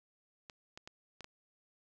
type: clicks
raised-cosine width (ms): 0.2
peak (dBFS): -30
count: 5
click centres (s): 0.498 / 0.775 / 0.875 / 1.207 / 1.244
effects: none